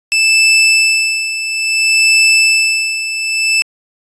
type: tone with tremolo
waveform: sawtooth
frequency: 2637 Hz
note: E7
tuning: in tune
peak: -3 dBFS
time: 0.12-3.62 s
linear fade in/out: 0 ms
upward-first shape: sine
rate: 0.59 Hz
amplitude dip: 70%
effects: resampled to 22050 Hz